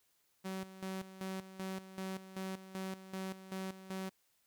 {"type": "tone with tremolo", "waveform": "sawtooth", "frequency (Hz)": 189.7, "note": "F#3", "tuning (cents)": 43, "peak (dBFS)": -35, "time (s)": [0.44, 4.1], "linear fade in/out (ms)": 20, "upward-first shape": "square", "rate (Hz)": 2.6, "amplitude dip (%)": 75, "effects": ["white hiss -75 dBFS RMS until 4.46 s"]}